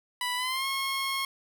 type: tone with pitch glide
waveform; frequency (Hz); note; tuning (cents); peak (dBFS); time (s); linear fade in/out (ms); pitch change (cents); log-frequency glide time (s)
15% pulse; 987.8 to 1083.4; B5 to C#6; 0 to -40; -22; 0.21-1.25; 2; +160; 0.36-0.66
effects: none